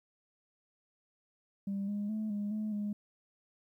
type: tone with pitch steps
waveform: sine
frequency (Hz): 198 / 205.2 / 216.3 / 205.5 / 214.4 / 206.9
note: G3 / G#3 / A3 / G#3 / A3 / G#3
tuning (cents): +18 / -21 / -29 / -18 / -45 / -6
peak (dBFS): -31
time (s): 1.67-2.93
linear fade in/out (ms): 5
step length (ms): 210
effects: tanh soft clip ceiling -30 dBFS + 12-bit